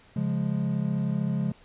triangle chord, Db major, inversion none, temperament equal, 138.59 / 174.61 / 207.7 Hz, Db3 / F3 / Ab3, 0 / 0 / 0 cents, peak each -27 dBFS, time 0.16-1.52 s, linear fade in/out 5 ms, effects pink hiss -56 dBFS RMS until 1.64 s + resampled to 8000 Hz

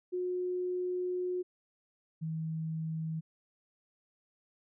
sine tone pair in turn, 362 / 160.09 Hz, F#4 / D#3, -38 / +50 cents, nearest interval octave + major second, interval 1412 cents, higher first, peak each -31 / -33 dBFS, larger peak first, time 0.12-1.43 / 2.21-3.21 s, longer first, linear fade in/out 20 ms, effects none

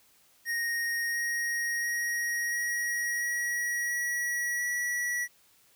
square tone with pitch steps, 1864.7 / 1876.6 / 1888.5 / 1900.6 / 1912.7 / 1924.9 / 1937.2 Hz, A#6 / A#6 / A#6 / A#6 / A#6 / B6 / B6, 0 / +11 / +22 / +33 / +44 / -45 / -34 cents, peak -29 dBFS, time 0.45-5.28 s, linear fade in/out 50 ms, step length 690 ms, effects white hiss -63 dBFS RMS until 5.75 s

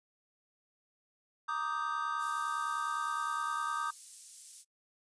triangle chord, Eb major seventh, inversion second, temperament equal, 932.3 / 1174.7 / 1244.5 / 1568 Hz, Bb5 / D6 / Eb6 / G6, 0 / 0 / 0 / 0 cents, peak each -40 / -36 / -34 / -39 dBFS, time 1.48-3.91 s, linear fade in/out 10 ms
white high-pass noise, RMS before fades -47 dBFS, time 2.18-4.65 s, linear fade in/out 50 ms, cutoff 7100 Hz, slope 12 dB/octave
effects noise-tail reverb RT60 0.1 s tail -23 dB re dry + resampled to 22050 Hz

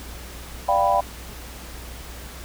sine chord, G dominant seventh, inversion second, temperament equal, 587.3 / 698.5 / 784 / 987.8 Hz, D5 / F5 / G5 / B5, 0 / 0 / 0 / 0 cents, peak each -23 / -22 / -21 / -22 dBFS, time 0.68-1.01 s, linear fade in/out 10 ms, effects added 60 Hz sine -38 dBFS peak until 2.44 s + pink hiss -40 dBFS RMS until 2.44 s

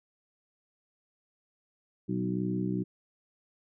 harmonic tone with a mistuned harmonic, 62 Hz, B1, 7 cents sharp, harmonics 2 / 3 / 4 / 5 / 6, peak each -36 / -31 / -40 / -34 / -38 dBFS, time 2.08-2.84 s, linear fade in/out 20 ms, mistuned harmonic 2, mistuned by -46 cents, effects none

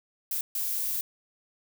violet noise bursts at uneven times, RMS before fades -30 dBFS, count 2, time 0.31-0.41 / 0.55-1.01 s, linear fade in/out 2 ms, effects none

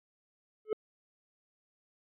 triangle tone with exponential growth, 431.2 Hz, A4, 35 cents flat, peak -22 dBFS, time 0.65-0.73 s, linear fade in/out 2 ms, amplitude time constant 16 ms, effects resampled to 8000 Hz

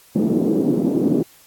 white band-pass noise, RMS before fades -18 dBFS, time 0.15-1.23 s, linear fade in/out 10 ms, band 190 to 350 Hz, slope 24 dB/octave, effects white hiss -50 dBFS RMS until 1.46 s + AAC 64 kbps

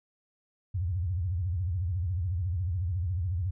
sine tone with vibrato, 88.9 Hz, F2, 31 cents sharp, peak -27 dBFS, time 0.74-3.51 s, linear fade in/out 10 ms, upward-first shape sine, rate 14 Hz, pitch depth 200 cents each way, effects none

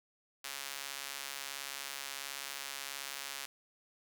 sawtooth tone with high-pass filter, 138.59 Hz, C#3, in tune, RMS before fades -43 dBFS, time 0.44-3.46 s, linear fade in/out 5 ms, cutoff 1900 Hz, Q 0.51, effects none

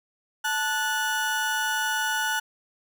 35% pulse tone pair together, 874 / 1469.9 Hz, A5 / F#6, -12 / -12 cents, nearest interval major sixth, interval 900 cents, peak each -27 / -24 dBFS, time 0.44-2.4 s, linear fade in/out 10 ms, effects none

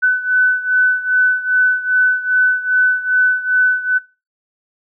sine beating tone pair, 1502 / 1504.5 Hz, F#6 / F#6, +26 / +28 cents, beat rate 2.5 Hz, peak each -13 / -17 dBFS, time 0.02-3.99 s, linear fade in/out 20 ms, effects noise-tail reverb RT60 0.3 s tail -22 dB re dry

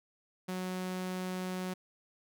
sawtooth tone, 184.2 Hz, F#3, 7 cents flat, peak -31 dBFS, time 0.48-1.74 s, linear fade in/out 10 ms, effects none

